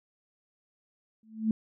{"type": "tone with exponential growth", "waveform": "sine", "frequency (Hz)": 220, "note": "A3", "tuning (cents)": 0, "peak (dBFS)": -20, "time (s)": [1.23, 1.51], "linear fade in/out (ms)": 2, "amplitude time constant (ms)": 59, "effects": []}